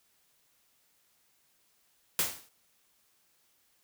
white noise with exponential decay, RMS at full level -25 dBFS, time 2.19-2.49 s, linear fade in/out 1 ms, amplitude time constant 65 ms, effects white hiss -70 dBFS RMS until 3.83 s

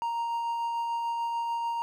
triangle tone with tremolo, 932.3 Hz, A#5, in tune, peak -25 dBFS, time 0.02-1.82 s, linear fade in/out 0 ms, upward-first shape triangle, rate 6.8 Hz, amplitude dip 25%, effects none

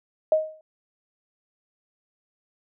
sine tone with exponential decay, 626 Hz, D#5, 10 cents sharp, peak -13 dBFS, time 0.32-0.61 s, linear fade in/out 2 ms, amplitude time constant 62 ms, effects none

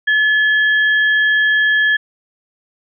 sine tone pair together, 1717 / 3238 Hz, A6 / G#7, -43 / -45 cents, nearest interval major seventh, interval 1098 cents, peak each -11 / -23 dBFS, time 0.07-1.97 s, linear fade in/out 10 ms, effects none

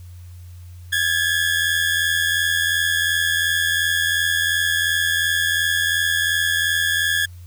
30% pulse tone pair together, 1635 / 1717.8 Hz, G#6 / A6, -28 / -42 cents, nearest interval minor second, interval 86 cents, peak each -18 dBFS, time 0.92-7.26 s, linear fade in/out 10 ms, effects added 88 Hz sine -36 dBFS peak until 7.46 s + white hiss -55 dBFS RMS until 7.46 s

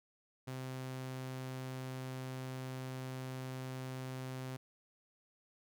sawtooth tone, 129.9 Hz, C3, 12 cents flat, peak -37 dBFS, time 0.47-4.57 s, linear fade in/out 10 ms, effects none

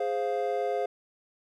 triangle chord, F minor, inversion first, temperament equal, 415.3 / 523.3 / 698.5 Hz, Ab4 / C5 / F5, 0 / 0 / 0 cents, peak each -29 dBFS, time 0-0.86 s, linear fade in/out 5 ms, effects none

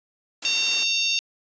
white high-pass noise, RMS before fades -33 dBFS, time 0.42-0.84 s, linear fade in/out 5 ms, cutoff 220 Hz, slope 48 dB/octave
harmonic tone, 913 Hz, A#5, 36 cents flat, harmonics 3 / 4 / 5 / 6 / 7, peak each -24 / -26 / -28 / -30 / -31 dBFS, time 0.45-1.19 s, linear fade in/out 0 ms
effects resampled to 16000 Hz

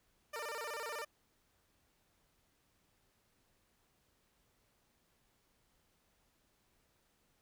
15% pulse tone with vibrato, 523.3 Hz, C5, in tune, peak -34 dBFS, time 0.33-1.05 s, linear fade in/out 10 ms, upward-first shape square, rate 16 Hz, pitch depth 230 cents each way, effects pink hiss -75 dBFS RMS until 7.41 s

